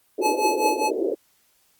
pink band-pass noise, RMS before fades -25 dBFS, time 0.18-1.15 s, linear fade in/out 10 ms, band 320 to 550 Hz, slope 48 dB/octave
square tone with tremolo, 859 Hz, A5, 42 cents flat, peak -18 dBFS, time 0.21-0.91 s, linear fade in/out 50 ms, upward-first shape triangle, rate 4.9 Hz, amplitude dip 90%
effects white hiss -63 dBFS RMS until 1.79 s + Opus 32 kbps

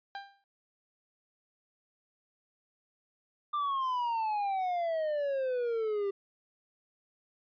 30% pulse tone with exponential decay, 795 Hz, G5, 24 cents sharp, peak -33 dBFS, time 0.15-0.44 s, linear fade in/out 1 ms, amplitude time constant 61 ms
triangle exponential sweep, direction down, 1197 to 392 Hz, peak -27 dBFS, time 3.53-6.11 s, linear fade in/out 10 ms
effects resampled to 11025 Hz

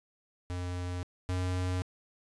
square tone pair in turn, 89.4 / 91.17 Hz, F2 / F#2, +41 / -25 cents, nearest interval unison, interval 34 cents, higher second, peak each -34 / -30 dBFS, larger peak second, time 0.5-1.03 / 1.29-1.82 s, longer neither, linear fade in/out 0 ms, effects resampled to 22050 Hz + 11-bit

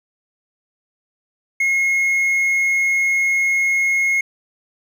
triangle tone, 2160 Hz, C#7, 45 cents flat, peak -13 dBFS, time 1.6-4.21 s, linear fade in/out 5 ms, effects none

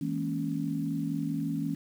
sine chord, A# half-diminished seventh, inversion second, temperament equal with one note detuned, 161.89 / 207.7 / 233.1 / 277.2 Hz, E3 / G#3 / A#3 / C#4, -31 / 0 / 0 / 0 cents, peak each -33 / -38 / -36 / -32 dBFS, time 0.01-1.75 s, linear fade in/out 5 ms, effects 9-bit

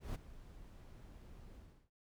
brown noise with ADSR envelope, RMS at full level -38 dBFS, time 0-1.9 s, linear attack 150 ms, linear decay 13 ms, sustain -17 dB, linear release 340 ms, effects none

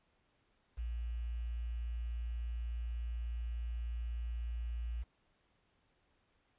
sine tone with quantisation, 58.27 Hz, A#1, in tune, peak -36 dBFS, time 0.77-5.04 s, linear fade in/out 20 ms, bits 10, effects pink hiss -75 dBFS RMS until 6.58 s + resampled to 8000 Hz

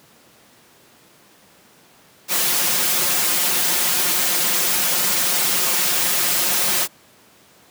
white noise with comb filter, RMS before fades -19 dBFS, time 2.28-6.88 s, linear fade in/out 50 ms, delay 5.6 ms, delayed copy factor +0.95, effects pink hiss -51 dBFS RMS until 7.7 s + high-pass 150 Hz 12 dB/octave

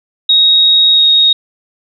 sine tone with pitch glide, 3771 to 3749 Hz, A#7 to A#7, +19 to +9 cents, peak -5 dBFS, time 0.29-1.33 s, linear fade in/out 5 ms, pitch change -10 cents, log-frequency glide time 0.93-1.01 s, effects none

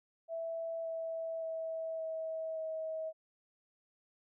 sine tone with pitch steps, 659.3 / 654 / 648.7 / 643.5 / 638.3 Hz, E5 / E5 / E5 / E5 / D#5, 0 / -14 / -28 / -42 / +44 cents, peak -36 dBFS, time 0.28-3.13 s, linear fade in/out 50 ms, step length 570 ms, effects none

